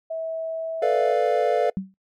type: tone with pitch glide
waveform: sine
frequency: 649 to 653.1 Hz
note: E5 to E5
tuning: -27 to -16 cents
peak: -26 dBFS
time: 0.1-1.13 s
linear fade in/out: 10 ms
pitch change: +11 cents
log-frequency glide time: 0.47-0.95 s
type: chord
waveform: triangle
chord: B half-diminished seventh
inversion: third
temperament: equal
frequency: 440 / 493.9 / 587.3 / 698.5 Hz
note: A4 / B4 / D5 / F5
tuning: 0 / 0 / 0 / 0 cents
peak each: -22 dBFS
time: 0.82-1.7 s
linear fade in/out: 5 ms
type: tone with exponential decay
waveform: sine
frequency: 190.8 Hz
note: G3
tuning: 47 cents flat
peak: -20 dBFS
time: 1.77-1.94 s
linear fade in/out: 0 ms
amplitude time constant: 36 ms
effects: noise-tail reverb RT60 0.1 s tail -22 dB re dry